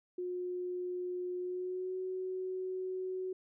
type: tone with pitch glide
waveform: sine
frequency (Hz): 360 to 372.3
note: F#4 to F#4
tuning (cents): -47 to +11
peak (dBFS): -35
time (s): 0.18-3.33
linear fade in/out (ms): 5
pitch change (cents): +58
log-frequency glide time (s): 1.39-1.97
effects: none